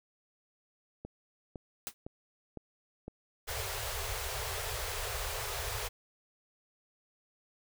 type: click train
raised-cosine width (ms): 2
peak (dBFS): -28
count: 5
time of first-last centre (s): 1.05-3.08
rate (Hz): 1.97
type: noise with exponential decay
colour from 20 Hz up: white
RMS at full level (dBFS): -34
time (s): 1.87-1.94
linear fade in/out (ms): 0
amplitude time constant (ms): 15
type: band-stop noise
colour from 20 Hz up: pink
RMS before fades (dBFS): -37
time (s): 3.47-5.89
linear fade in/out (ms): 20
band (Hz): 120 to 390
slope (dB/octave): 96
effects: none